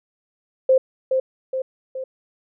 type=tone with echo; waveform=sine; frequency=523 Hz; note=C5; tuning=1 cent flat; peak=-11 dBFS; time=0.69-0.78 s; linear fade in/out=5 ms; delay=420 ms; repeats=3; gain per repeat=-5 dB; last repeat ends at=2.04 s; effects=none